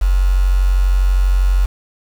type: tone with quantisation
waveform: sine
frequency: 46.22 Hz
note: F#1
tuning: 1 cent flat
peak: -10 dBFS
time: 0.01-1.66 s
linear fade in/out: 10 ms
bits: 5
effects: none